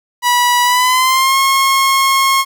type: tone with pitch glide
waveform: sawtooth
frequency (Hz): 975 to 1081.8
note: B5 to C#6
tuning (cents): -23 to -43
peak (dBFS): -6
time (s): 0.22-2.45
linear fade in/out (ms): 50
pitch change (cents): +180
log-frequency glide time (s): 0.63-1.38
effects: 8-bit